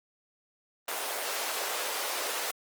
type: high-pass noise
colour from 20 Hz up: pink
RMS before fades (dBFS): -33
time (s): 0.88-2.51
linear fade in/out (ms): 2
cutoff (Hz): 460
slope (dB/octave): 24
effects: Opus 24 kbps